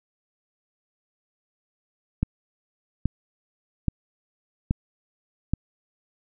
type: click train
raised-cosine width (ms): 5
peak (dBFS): -9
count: 5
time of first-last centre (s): 2.23-5.536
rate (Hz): 1.21
effects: none